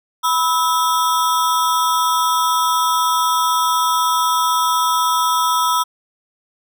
square ring-modulated tone, 1145 Hz, D6, 44 cents flat, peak -12 dBFS, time 0.23-5.84 s, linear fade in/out 20 ms, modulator 158 Hz, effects none

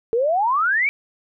sine exponential sweep, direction up, 440 to 2350 Hz, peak -16 dBFS, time 0.13-0.89 s, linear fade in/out 0 ms, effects none

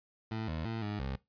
20% pulse tone with pitch steps, 110.9 / 79.7 / 113.1 / 104.1 / 66.9 Hz, A2 / D#2 / A2 / G#2 / C2, +14 / +42 / +48 / +5 / +39 cents, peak -30 dBFS, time 0.31-1.16 s, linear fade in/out 5 ms, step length 170 ms, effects noise-tail reverb RT60 0.2 s tail -20 dB re dry + resampled to 11025 Hz

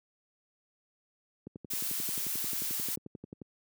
click train, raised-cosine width 3 ms, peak -28 dBFS, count 23, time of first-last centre 1.47-3.417 s, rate 11.3 Hz
blue noise, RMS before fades -34 dBFS, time 1.7-2.96 s, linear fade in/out 10 ms
effects high-pass 150 Hz 12 dB/octave

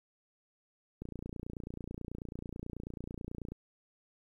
click train, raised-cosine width 3 ms, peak -28 dBFS, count 74, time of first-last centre 1.02-3.52 s, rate 29.2 Hz, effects 11-bit

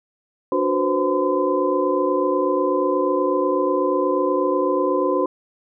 sine tone cluster, 294.4 / 367.1 / 492.8 / 521 / 1020 Hz, D4 / F#4 / B4 / C5 / C6, +4 / -14 / -4 / -7 / -44 cents, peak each -24 / -22 / -27 / -22 / -24 dBFS, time 0.52-5.26 s, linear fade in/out 2 ms, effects none

